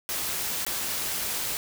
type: noise with dropouts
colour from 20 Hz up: white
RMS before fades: -30 dBFS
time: 0.09-1.57 s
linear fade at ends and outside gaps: 0 ms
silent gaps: 0.65-0.665 s
effects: none